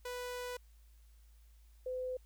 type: tone pair in turn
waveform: sawtooth / sine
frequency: 493.9 / 508.7 Hz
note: B4 / C5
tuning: 0 / -49 cents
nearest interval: minor second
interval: 51 cents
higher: second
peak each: -36 / -36 dBFS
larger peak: neither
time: 0.05-0.57 / 1.86-2.17 s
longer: first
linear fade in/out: 5 ms
effects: added 55 Hz sine -58 dBFS peak until 2.25 s + white hiss -73 dBFS RMS until 2.25 s